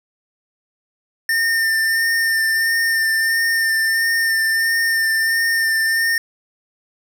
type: tone with vibrato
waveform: square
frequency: 1808 Hz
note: A6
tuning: 47 cents sharp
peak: -16 dBFS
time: 1.29-6.18 s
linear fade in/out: 2 ms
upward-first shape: sine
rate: 1.5 Hz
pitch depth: 18 cents each way
effects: none